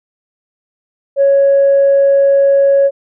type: tone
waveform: sine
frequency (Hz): 554.4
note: C#5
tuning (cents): 0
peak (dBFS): -5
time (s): 1.16-2.91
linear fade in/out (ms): 50
effects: tanh soft clip ceiling -3 dBFS